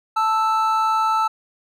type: tone pair together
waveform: triangle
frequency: 880 / 1318.5 Hz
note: A5 / E6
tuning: 0 / 0 cents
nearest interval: perfect fifth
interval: 700 cents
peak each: -18 / -17 dBFS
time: 0.16-1.28 s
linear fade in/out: 10 ms
effects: none